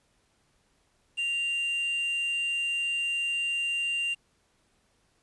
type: tone with quantisation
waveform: triangle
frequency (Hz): 2783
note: F7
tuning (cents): -7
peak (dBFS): -25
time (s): 1.17-4.15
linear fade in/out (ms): 20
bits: 8
effects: pink hiss -69 dBFS RMS until 5.22 s + resampled to 24000 Hz